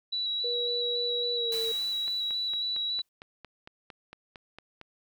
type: tone with vibrato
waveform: sine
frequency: 3917 Hz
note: B7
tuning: 15 cents flat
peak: -28 dBFS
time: 0.12-3.02 s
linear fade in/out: 10 ms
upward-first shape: square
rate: 3.6 Hz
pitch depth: 14 cents each way
type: tone with pitch glide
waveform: sine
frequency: 480.2 to 453.2 Hz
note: B4 to A#4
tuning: -49 to -49 cents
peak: -32 dBFS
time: 0.44-1.72 s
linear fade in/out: 5 ms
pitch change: -100 cents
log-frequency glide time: 1.33-1.57 s
type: noise with exponential decay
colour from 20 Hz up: white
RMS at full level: -39 dBFS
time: 1.52-3.09 s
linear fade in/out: 2 ms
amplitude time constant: 340 ms
type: click train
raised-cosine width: 0.3 ms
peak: -28 dBFS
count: 13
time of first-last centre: 2.08-4.813 s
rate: 4.39 Hz
effects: none